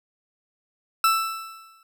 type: tone with exponential decay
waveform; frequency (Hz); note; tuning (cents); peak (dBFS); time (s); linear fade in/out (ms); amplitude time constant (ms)
40% pulse; 1324; E6; +7; -14; 1.04-1.83; 2; 170
effects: none